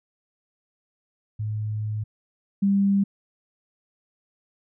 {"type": "tone pair in turn", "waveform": "sine", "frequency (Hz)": [107.1, 198.25], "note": ["A2", "G3"], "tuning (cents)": [-46, 20], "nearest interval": "major seventh", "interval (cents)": 1066, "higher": "second", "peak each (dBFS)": [-25, -17], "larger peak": "second", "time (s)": [[1.39, 2.04], [2.62, 3.04]], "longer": "first", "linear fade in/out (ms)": 10, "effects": []}